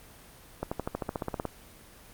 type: accelerating click train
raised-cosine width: 1 ms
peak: -16 dBFS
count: 13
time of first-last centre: 0.63-1.453 s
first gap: 85 ms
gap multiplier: 0.96
effects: pink hiss -52 dBFS RMS until 2.13 s + Opus 24 kbps